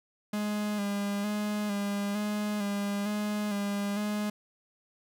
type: tone with vibrato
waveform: 45% pulse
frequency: 205.6 Hz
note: G#3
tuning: 17 cents flat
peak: -29 dBFS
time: 0.33-4.3 s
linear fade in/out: 5 ms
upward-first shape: square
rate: 1.1 Hz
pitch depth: 30 cents each way
effects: none